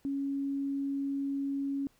sine tone, 277.2 Hz, C#4, in tune, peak -30 dBFS, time 0.05-1.87 s, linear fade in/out 0 ms, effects pink hiss -68 dBFS RMS until 1.99 s

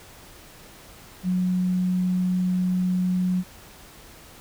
sine tone, 182.5 Hz, F#3, 24 cents flat, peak -20 dBFS, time 1.23-3.44 s, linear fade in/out 50 ms, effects pink hiss -47 dBFS RMS until 4.4 s

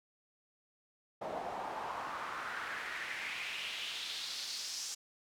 pink noise with band-pass filter sweep, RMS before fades -41 dBFS, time 1.21-4.95 s, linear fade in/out 10 ms, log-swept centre 640 to 6100 Hz, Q 2.7, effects none

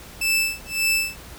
sawtooth tone with tremolo, 2637 Hz, E7, in tune, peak -14 dBFS, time 0.21-1.18 s, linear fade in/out 5 ms, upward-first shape sine, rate 1.8 Hz, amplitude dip 100%, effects added 57 Hz sine -45 dBFS peak until 1.38 s + pink hiss -42 dBFS RMS until 1.38 s

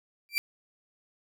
30% pulse tone with exponential growth, 2349 Hz, D7, in tune, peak -18 dBFS, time 0.29-0.38 s, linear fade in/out 0 ms, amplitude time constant 18 ms, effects none

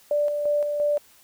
sine tone with tremolo, 587.3 Hz, D5, in tune, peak -19 dBFS, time 0.11-0.98 s, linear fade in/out 2 ms, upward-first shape square, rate 2.9 Hz, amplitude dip 40%, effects white hiss -55 dBFS RMS until 1.23 s

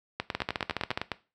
two click trains, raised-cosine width 0.3 ms, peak -13 / -12 dBFS, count 10 / 10, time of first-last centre 0.2-1.117 / 0.35-0.975 s, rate 9.81 / 14.4 Hz, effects noise-tail reverb RT60 0.3 s tail -17 dB re dry + high-pass 60 Hz 12 dB/octave

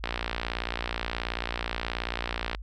click train, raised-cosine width 0.3 ms, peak -13 dBFS, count 148, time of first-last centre 0.04-2.549 s, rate 58.6 Hz, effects added 50 Hz sine -36 dBFS peak until 2.62 s

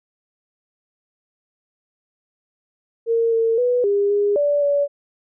sine tone with pitch steps, 459.8 / 454.1 / 492 / 404 / 408.9 / 580 / 572 Hz, A#4 / A#4 / B4 / G#4 / G#4 / D5 / D5, -24 / -45 / -7 / -48 / -27 / -22 / -46 cents, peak -15 dBFS, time 3.06-4.88 s, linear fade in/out 50 ms, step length 260 ms, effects none

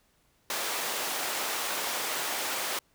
pink high-pass noise, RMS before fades -32 dBFS, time 0.5-2.79 s, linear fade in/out 2 ms, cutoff 560 Hz, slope 12 dB/octave, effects pink hiss -68 dBFS RMS until 2.94 s

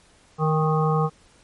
harmonic tone with a mistuned harmonic, 155.56 Hz, D#3, in tune, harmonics 1 / 3 / 5 / 7 / 8, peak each -20 / -25 / -27 / -28 / -29 dBFS, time 0.38-1.1 s, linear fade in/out 50 ms, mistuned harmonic 5, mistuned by +30 cents, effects pink hiss -56 dBFS RMS until 1.43 s + MP3 48 kbps

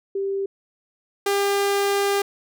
sine / sawtooth tone pair in turn, 392.5 / 400.3 Hz, G4 / G4, +2 / +36 cents, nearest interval unison, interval 34 cents, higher second, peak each -22 / -15 dBFS, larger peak second, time 0.15-0.46 / 1.26-2.22 s, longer second, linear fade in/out 5 ms, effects none

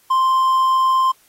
triangle tone, 1046.5 Hz, C6, in tune, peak -11 dBFS, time 0.1-1.12 s, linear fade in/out 10 ms, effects white hiss -55 dBFS RMS until 1.28 s + AAC 48 kbps

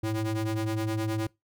square ring-modulated tone, 110.9 Hz, A2, 14 cents sharp, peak -25 dBFS, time 0.03-1.27 s, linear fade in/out 5 ms, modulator 217 Hz, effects noise-tail reverb RT60 0.2 s tail -23 dB re dry

